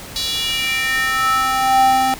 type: tone with high-pass filter sweep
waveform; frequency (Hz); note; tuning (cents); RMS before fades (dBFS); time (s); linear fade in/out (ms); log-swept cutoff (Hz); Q
square; 261.6; C4; 0; -17; 0.16-2.14; 0; 4100 to 560; 4.2
effects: pink hiss -34 dBFS RMS until 2.19 s